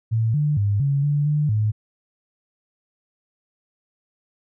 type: tone with pitch steps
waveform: sine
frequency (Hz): 112.7 / 148.6 / 101.8 / 140 / 145.6 / 149.2 / 107.2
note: A2 / D3 / G#2 / C#3 / D3 / D3 / A2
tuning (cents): +42 / +21 / -34 / +18 / -15 / +28 / -45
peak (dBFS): -17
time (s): 0.11-1.72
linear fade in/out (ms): 20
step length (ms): 230
effects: none